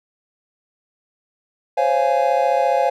triangle chord, Db major seventh, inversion third, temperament just, 519.7 / 554.4 / 693 / 831.5 Hz, C5 / Db5 / F5 / Ab5, -12 / 0 / -14 / +2 cents, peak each -19 / -19 / -18 / -18 dBFS, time 1.77-2.9 s, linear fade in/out 10 ms, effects none

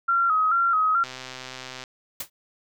sine tone with vibrato, 1318.5 Hz, E6, in tune, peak -18 dBFS, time 0.08-1.04 s, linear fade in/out 10 ms, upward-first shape square, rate 2.3 Hz, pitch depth 70 cents each way
click train, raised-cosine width 0.2 ms, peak -19 dBFS, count 104, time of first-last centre 1.04-1.838 s, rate 129 Hz
white noise with exponential decay, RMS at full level -26 dBFS, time 2.2-2.3 s, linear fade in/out 5 ms, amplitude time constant 20 ms
effects none

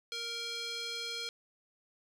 square tone with band-pass filter, 466.2 Hz, A#4, in tune, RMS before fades -39 dBFS, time 0.12-1.29 s, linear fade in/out 0 ms, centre 4000 Hz, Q 2.3, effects none

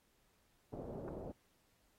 white low-pass noise, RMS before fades -46 dBFS, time 0.72-1.32 s, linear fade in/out 10 ms, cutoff 590 Hz, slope 24 dB/octave
clicks, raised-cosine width 1 ms, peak -33 / -32 dBFS, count 2, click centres 1.081 / 1.086 s
effects pink hiss -75 dBFS RMS until 1.98 s + AAC 48 kbps

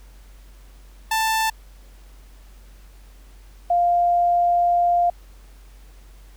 sawtooth / sine tone pair in turn, 885 / 699.2 Hz, A5 / F5, +10 / +2 cents, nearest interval major third, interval 408 cents, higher first, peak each -15 dBFS, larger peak neither, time 1.11-1.5 / 3.7-5.1 s, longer second, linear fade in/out 5 ms, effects added 47 Hz sine -43 dBFS peak until 6.36 s + pink hiss -55 dBFS RMS until 6.36 s

